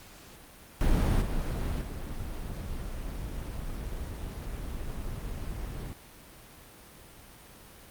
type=noise with level steps; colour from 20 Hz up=brown; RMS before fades=-24 / -30 / -36 dBFS; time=0.81-5.93 s; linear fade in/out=0 ms; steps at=1.21 / 1.81 s; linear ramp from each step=10 ms; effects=pink hiss -51 dBFS RMS until 7.9 s + Opus 48 kbps